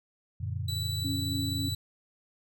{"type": "chord", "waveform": "sine", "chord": "Gb augmented", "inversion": "none", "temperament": "equal", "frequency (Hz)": [92.5, 116.54, 146.83], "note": ["Gb2", "Bb2", "D3"], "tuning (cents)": [0, 0, 0], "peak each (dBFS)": [-33, -35, -39], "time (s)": [0.4, 1.75], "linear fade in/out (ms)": 10}
{"type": "tone", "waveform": "40% pulse", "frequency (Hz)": 3951, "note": "B7", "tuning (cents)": 0, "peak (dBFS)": -33, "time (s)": [0.68, 1.75], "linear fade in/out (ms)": 5}
{"type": "tone with tremolo", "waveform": "sine", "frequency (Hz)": 277.2, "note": "C#4", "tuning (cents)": 0, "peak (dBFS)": -31, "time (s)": [1.04, 1.69], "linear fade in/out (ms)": 10, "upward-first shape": "triangle", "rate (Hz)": 3.5, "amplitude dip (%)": 50}
{"effects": []}